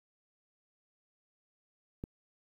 click, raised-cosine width 3 ms, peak -25 dBFS, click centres 2.039 s, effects 10-bit

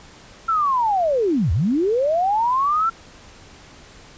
sine linear two-way sweep, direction down then up, 1364 to 70.4 to 1364 Hz, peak -16 dBFS, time 0.48-2.9 s, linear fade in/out 10 ms, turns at 1.52 s, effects pink hiss -45 dBFS RMS until 4.17 s + resampled to 16000 Hz

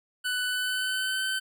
25% pulse tone with pitch glide, 1493 to 1533.2 Hz, F#6 to G6, +15 to -39 cents, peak -23 dBFS, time 0.24-1.4 s, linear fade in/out 20 ms, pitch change +46 cents, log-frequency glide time 0.46-1.26 s, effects none

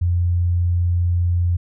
sine tone, 87.5 Hz, F2, 4 cents sharp, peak -15 dBFS, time 0.01-1.57 s, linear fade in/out 10 ms, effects none

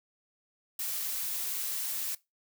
blue noise, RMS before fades -34 dBFS, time 0.79-2.15 s, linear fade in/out 5 ms, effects noise-tail reverb RT60 0.2 s tail -20 dB re dry

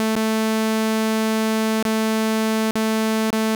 sawtooth tone with dropouts, 220 Hz, A3, in tune, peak -14 dBFS, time 0-3.55 s, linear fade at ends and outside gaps 0 ms, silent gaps 0.154-0.163 / 1.826-1.852 / 2.71-2.755 / 3.305-3.329 s, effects none

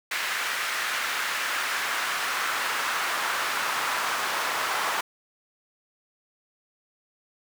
brown noise with high-pass filter sweep, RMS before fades -28 dBFS, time 0.11-5.01 s, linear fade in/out 5 ms, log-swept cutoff 1700 to 1100 Hz, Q 1.5, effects none

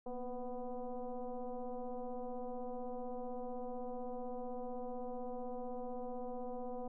sine tone with frequency modulation, 253.9 Hz, B3, 48 cents sharp, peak -39 dBFS, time 0.06-6.88 s, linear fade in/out 5 ms, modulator 246 Hz, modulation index 2.1, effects none

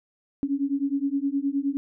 sine beating tone pair, 274 / 283.6 Hz, C#4 / C#4, -20 / +40 cents, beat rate 9.6 Hz, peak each -26 / -26 dBFS, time 0.43-1.77 s, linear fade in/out 0 ms, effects none

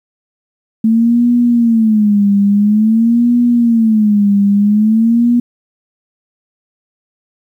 sine tone with vibrato, 220 Hz, A3, in tune, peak -7 dBFS, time 0.84-5.4 s, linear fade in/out 5 ms, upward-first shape sine, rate 0.49 Hz, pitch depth 160 cents each way, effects 8-bit

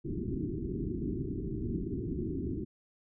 white low-pass noise, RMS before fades -35 dBFS, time 0.04-2.65 s, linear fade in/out 20 ms, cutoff 390 Hz, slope 96 dB/octave, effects none

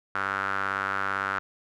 sawtooth tone with band-pass filter, 97.8 Hz, G2, 4 cents flat, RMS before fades -29 dBFS, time 0.15-1.39 s, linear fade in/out 0 ms, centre 1400 Hz, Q 5.3, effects none

